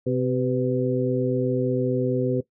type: harmonic tone with a mistuned harmonic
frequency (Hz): 128.5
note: C3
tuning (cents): -31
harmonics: 1 / 2 / 3 / 4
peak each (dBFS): -26 / -26 / -26 / -26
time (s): 0.06-2.41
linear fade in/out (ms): 10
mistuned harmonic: 4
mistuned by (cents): -46
effects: noise-tail reverb RT60 0.1 s tail -17 dB re dry